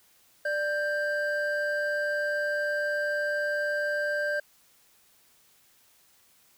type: tone pair together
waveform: triangle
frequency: 591.1 / 1578 Hz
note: D5 / G6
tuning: +11 / +11 cents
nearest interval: octave + perfect fourth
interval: 1700 cents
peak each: -27 dBFS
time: 0.45-4.4 s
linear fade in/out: 5 ms
effects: white hiss -62 dBFS RMS until 6.57 s